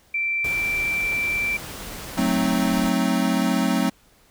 sine tone, 2344 Hz, D7, 4 cents flat, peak -21 dBFS, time 0.14-1.57 s, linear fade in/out 5 ms
pink noise, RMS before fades -35 dBFS, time 0.44-2.9 s, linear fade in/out 5 ms
square chord, F# diminished seventh, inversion none, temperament equal, 185 / 220 / 261.6 / 311.1 Hz, F#3 / A3 / C4 / Eb4, 0 / 0 / 0 / 0 cents, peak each -25 / -25 / -24 / -29 dBFS, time 2.17-3.9 s, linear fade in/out 10 ms
effects pink hiss -57 dBFS RMS until 4.3 s

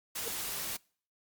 white noise, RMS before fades -37 dBFS, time 0.15-0.77 s, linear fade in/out 10 ms
triangle tone with exponential growth, 461 Hz, A#4, 19 cents flat, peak -31 dBFS, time 0.21-0.28 s, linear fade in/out 0 ms, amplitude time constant 15 ms
effects noise-tail reverb RT60 0.5 s tail -26 dB re dry + Opus 48 kbps

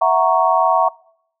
sine chord, F# dominant seventh, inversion third, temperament equal, 659.3 / 740 / 932.3 / 1108.7 Hz, E5 / F#5 / A#5 / C#6, 0 / 0 / 0 / 0 cents, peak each -17 dBFS, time 0.01-0.89 s, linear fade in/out 10 ms, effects noise-tail reverb RT60 0.7 s tail -24 dB re dry

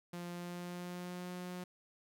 sawtooth tone with pitch glide, 174.61 to 179.83 Hz, F3 to F#3, 0 to -49 cents, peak -38 dBFS, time 0.13-1.64 s, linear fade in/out 5 ms, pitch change +51 cents, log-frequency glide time 0.29-1.33 s, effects 13-bit

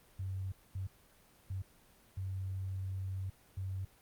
sine tone bursts at uneven times, 95 Hz, F#2, 46 cents sharp, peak -36 dBFS, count 5, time 0.19-0.52 / 0.75-0.87 / 1.5-1.62 / 2.17-3.3 / 3.57-3.85 s, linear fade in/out 5 ms, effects pink hiss -64 dBFS RMS until 4.01 s + Opus 32 kbps

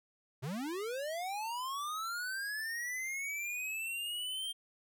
square linear sweep, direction up, 116.54 to 3189 Hz, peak -37 dBFS, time 0.42-4.53 s, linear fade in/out 20 ms, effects none

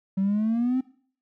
triangle exponential sweep, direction up, 189.5 to 263.7 Hz, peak -18 dBFS, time 0.17-0.81 s, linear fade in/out 10 ms, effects noise-tail reverb RT60 0.5 s tail -20 dB re dry + tanh soft clip ceiling -17 dBFS

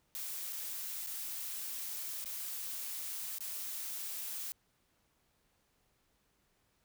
blue noise with dropouts, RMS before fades -41 dBFS, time 0.15-4.52 s, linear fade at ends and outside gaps 0 ms, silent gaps 0.525-0.529 / 1.064-1.071 / 2.242-2.258 / 3.384-3.406 s, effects pink hiss -75 dBFS RMS until 6.84 s

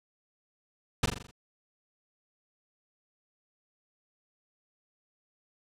pink noise with echo, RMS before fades -24 dBFS, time 1.03-1.06 s, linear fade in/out 5 ms, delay 42 ms, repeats 6, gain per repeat -5 dB, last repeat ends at 1.312 s, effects low-pass 8000 Hz 12 dB/octave

